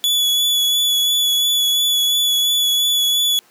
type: tone with vibrato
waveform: 40% pulse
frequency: 3416 Hz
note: G#7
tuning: 48 cents sharp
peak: -13 dBFS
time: 0.04-3.39 s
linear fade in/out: 0 ms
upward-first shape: sine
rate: 2.9 Hz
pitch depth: 17 cents each way
effects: pink hiss -52 dBFS RMS until 3.5 s + high-pass 300 Hz 12 dB/octave